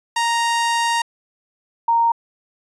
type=tone pair in turn; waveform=sawtooth / sine; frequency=932.3 / 927.8 Hz; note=A#5 / A#5; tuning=0 / -8 cents; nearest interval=unison; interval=8 cents; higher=first; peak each=-13 dBFS; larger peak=neither; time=0.16-1.02 / 1.88-2.12 s; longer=first; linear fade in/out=5 ms; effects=resampled to 22050 Hz